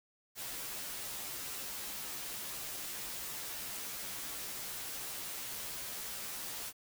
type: noise with comb filter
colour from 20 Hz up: white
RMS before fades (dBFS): -42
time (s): 0.35-6.73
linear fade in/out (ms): 50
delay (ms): 12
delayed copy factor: -0.95
effects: none